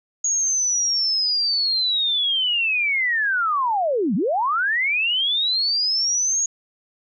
sine linear two-way sweep, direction down then up, 6700 to 164.81 to 6700 Hz, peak -18 dBFS, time 0.24-6.46 s, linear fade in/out 5 ms, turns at 4.15 s, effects none

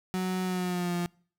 35% pulse tone with pitch glide, 185 to 174.62 Hz, F#3 to F3, 0 to 0 cents, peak -26 dBFS, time 0.14-1.06 s, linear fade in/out 0 ms, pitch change -100 cents, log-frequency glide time 0.44-0.95 s, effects noise-tail reverb RT60 0.5 s tail -26 dB re dry

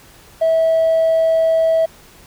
sine tone with hard clipping, 650 Hz, E5, 24 cents flat, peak -12 dBFS, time 0.41-1.86 s, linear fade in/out 10 ms, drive 1 dB, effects pink hiss -45 dBFS RMS until 2.26 s

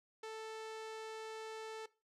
sawtooth tone, 440.7 Hz, A4, 3 cents sharp, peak -40 dBFS, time 0.23-1.86 s, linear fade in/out 5 ms, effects noise-tail reverb RT60 0.3 s tail -19 dB re dry + low-pass 7000 Hz 12 dB/octave

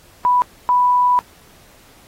sine tone bursts at uneven times, 987.8 Hz, B5, in tune, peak -11 dBFS, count 2, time 0.25-0.42 / 0.69-1.19 s, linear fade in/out 0 ms, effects pink hiss -49 dBFS RMS until 2.07 s + AAC 48 kbps

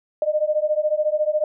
sine beating tone pair, 602 / 616 Hz, D5 / D#5, +43 / -17 cents, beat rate 14 Hz, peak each -21 dBFS, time 0.22-1.44 s, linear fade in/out 2 ms, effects none

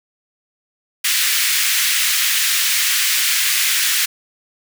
pink high-pass noise, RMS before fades -17 dBFS, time 1.04-4.06 s, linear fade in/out 10 ms, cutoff 1800 Hz, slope 24 dB/octave, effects none

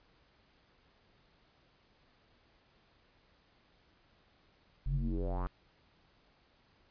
square tone with low-pass filter sweep, 45 Hz, F#1, 47 cents flat, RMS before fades -34 dBFS, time 4.86-5.47 s, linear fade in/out 0 ms, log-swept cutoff 100 to 1300 Hz, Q 4.8, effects pink hiss -68 dBFS RMS until 6.9 s + resampled to 11025 Hz

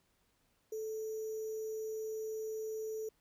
sine tone with sample-and-hold, 437.3 Hz, A4, 11 cents flat, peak -37 dBFS, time 0.72-3.09 s, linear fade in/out 5 ms, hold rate 6300 Hz, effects pink hiss -75 dBFS RMS until 3.2 s

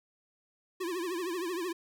square tone with vibrato, 352.4 Hz, F4, 16 cents sharp, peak -33 dBFS, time 0.8-1.73 s, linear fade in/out 10 ms, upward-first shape triangle, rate 13 Hz, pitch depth 150 cents each way, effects none

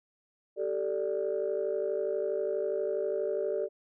sine chord, G suspended second, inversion none, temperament equal with one note detuned, 387.7 / 440 / 587.3 Hz, G4 / A4 / D5, -19 / 0 / 0 cents, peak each -32 dBFS, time 0.56-3.69 s, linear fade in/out 50 ms, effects tanh soft clip ceiling -21 dBFS

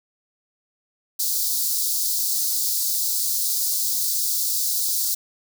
white high-pass noise, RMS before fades -23 dBFS, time 1.19-5.15 s, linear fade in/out 10 ms, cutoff 4100 Hz, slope 48 dB/octave, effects none

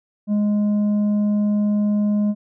sine tone with tanh clipping, 207.7 Hz, G#3, in tune, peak -17 dBFS, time 0.27-2.35 s, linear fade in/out 50 ms, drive 5 dB, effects none

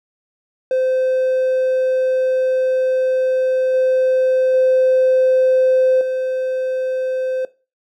triangle tone with level steps, 517 Hz, C5, 21 cents flat, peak -12 / -10 / -8 / -16 dBFS, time 0.71-7.45 s, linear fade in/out 2 ms, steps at 3.74 / 4.54 / 6.01 s, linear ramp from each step 2 ms, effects noise-tail reverb RT60 0.3 s tail -18 dB re dry + tanh soft clip ceiling -7 dBFS

